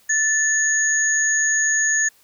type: tone pair together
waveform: sine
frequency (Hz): 1760 / 6674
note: A6 / G#8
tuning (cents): 0 / +8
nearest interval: octave + major seventh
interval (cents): 2308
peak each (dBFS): -19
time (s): 0.09-2.09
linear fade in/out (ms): 10
effects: white hiss -56 dBFS RMS until 2.23 s